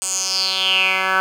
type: tone with band-pass filter sweep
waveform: 10% pulse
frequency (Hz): 189.1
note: F#3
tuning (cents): +38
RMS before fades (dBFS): -19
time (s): 0.02-1.2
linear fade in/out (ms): 0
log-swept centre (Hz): 8100 to 1500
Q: 6
effects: 7-bit